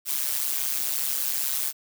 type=noise with amplitude modulation; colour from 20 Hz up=blue; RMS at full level=-23 dBFS; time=0.05-1.73 s; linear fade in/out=50 ms; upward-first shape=sine; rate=140 Hz; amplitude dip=95%; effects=none